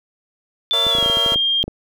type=tone with pitch glide; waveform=sine; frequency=3520 to 3209 Hz; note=A7 to G7; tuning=0 to +40 cents; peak=-15 dBFS; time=0.71-1.63 s; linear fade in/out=0 ms; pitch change=-160 cents; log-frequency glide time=0.88-1.06 s
type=chord; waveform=25% pulse; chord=A# diminished; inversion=none; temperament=just; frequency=466.2 / 559.4 / 671.3 Hz; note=A#4 / C#5 / E5; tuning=0 / +16 / +31 cents; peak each=-24 dBFS; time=0.73-1.35 s; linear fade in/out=5 ms
type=clicks; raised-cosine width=2 ms; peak=-14 dBFS; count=12; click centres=0.867 / 0.951 / 0.985 / 1.027 / 1.061 / 1.099 / 1.171 / 1.262 / 1.321 / 1.359 / 1.64 / 1.68 s
effects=none